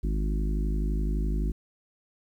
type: harmonic tone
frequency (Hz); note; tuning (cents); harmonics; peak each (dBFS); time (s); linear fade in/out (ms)
51.8; G#1; -4; 1 / 3 / 4 / 5 / 6 / 7; -25 / -35 / -37 / -39 / -41 / -42; 0.03-1.52; 10
effects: 10-bit

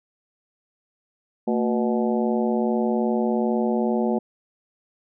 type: harmonic tone with a mistuned harmonic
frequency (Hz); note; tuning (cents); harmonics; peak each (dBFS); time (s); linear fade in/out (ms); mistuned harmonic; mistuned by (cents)
122.5; B2; -14; 2 / 3 / 4 / 5 / 6 / 7; -22 / -26 / -28 / -30 / -32 / -33; 1.47-4.19; 10; 2; -140
effects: none

